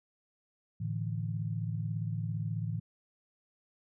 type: chord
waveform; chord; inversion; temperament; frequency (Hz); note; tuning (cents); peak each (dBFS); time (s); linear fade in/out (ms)
sine; A suspended fourth; none; equal; 110 / 146.83 / 164.81; A2 / D3 / E3; 0 / 0 / 0; -34 / -39 / -37; 0.8-2.8; 10
effects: none